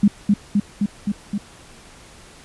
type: tone with echo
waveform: sine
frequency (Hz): 204.2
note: G#3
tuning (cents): -29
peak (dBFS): -9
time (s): 0.03-0.08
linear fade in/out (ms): 5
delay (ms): 260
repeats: 5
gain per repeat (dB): -2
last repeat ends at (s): 1.38
effects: pink hiss -45 dBFS RMS until 2.44 s + resampled to 24000 Hz